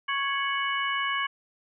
harmonic tone with a mistuned harmonic, 554.4 Hz, C#5, in tune, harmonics 2 / 3 / 4 / 5, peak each -29 / -31 / -32 / -33 dBFS, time 0.08-1.27 s, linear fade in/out 10 ms, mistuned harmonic 5, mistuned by +110 cents, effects none

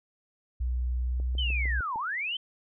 sine tone with pitch glide, 61.74 to 62.39 Hz, B1 to B1, 0 to +18 cents, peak -26 dBFS, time 0.6-1.81 s, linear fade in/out 10 ms, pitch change +18 cents, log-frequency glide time 1.02-1.27 s
click train, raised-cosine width 2 ms, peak -32 dBFS, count 6, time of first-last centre 1.2-1.959 s, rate 6.59 Hz
sine linear two-way sweep, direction down then up, 3136 to 840 to 3136 Hz, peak -29 dBFS, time 1.38-2.37 s, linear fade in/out 5 ms, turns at 1.97 s
effects none

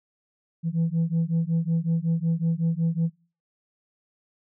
sine beating tone pair, 162.8 / 168.2 Hz, E3 / E3, -21 / +35 cents, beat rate 5.4 Hz, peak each -23 dBFS, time 0.63-3.1 s, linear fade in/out 50 ms, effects noise-tail reverb RT60 0.4 s tail -23 dB re dry + tanh soft clip ceiling -18 dBFS

